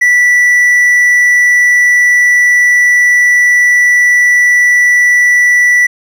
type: tone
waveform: triangle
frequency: 1962 Hz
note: B6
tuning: 12 cents flat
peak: -3 dBFS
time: 0.01-5.87 s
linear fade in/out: 10 ms
effects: none